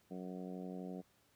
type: harmonic tone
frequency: 91.9 Hz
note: F#2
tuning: 11 cents flat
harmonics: 2 / 3 / 4 / 5 / 6 / 7 / 8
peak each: -45 / -49 / -52 / -52 / -56 / -56 / -57 dBFS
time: 0.1-1.02 s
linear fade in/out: 20 ms
effects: pink hiss -72 dBFS RMS until 1.35 s + high-pass 60 Hz 12 dB/octave